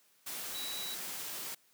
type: tone in noise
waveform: sine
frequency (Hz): 3911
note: B7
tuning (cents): -18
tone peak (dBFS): -40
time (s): 0.54-0.95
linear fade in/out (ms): 10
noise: white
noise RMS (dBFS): -41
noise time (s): 0.26-1.55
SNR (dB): -2
effects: white hiss -68 dBFS RMS until 1.73 s + high-pass 150 Hz 12 dB/octave